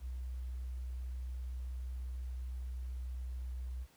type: tone with sample-and-hold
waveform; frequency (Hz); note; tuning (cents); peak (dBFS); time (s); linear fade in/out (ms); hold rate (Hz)
sine; 62.7; B1; +27; -38; 0-3.87; 50; 11025
effects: pink hiss -66 dBFS RMS until 3.96 s